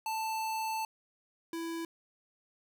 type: tone pair in turn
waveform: square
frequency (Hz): 883 / 331.6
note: A5 / E4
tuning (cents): +6 / +10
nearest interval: octave + perfect fourth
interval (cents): 1696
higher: first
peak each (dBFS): -33 / -36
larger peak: first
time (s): 0.06-0.85 / 1.53-1.85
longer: first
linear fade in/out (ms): 2
effects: none